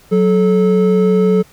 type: tone pair together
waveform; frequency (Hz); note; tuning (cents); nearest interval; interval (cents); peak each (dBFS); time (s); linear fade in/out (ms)
triangle; 185.19 / 433.9; F#3 / A4; +2 / -24; octave + minor third; 1474; -10; 0.11-1.43; 20
effects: pink hiss -47 dBFS RMS until 1.52 s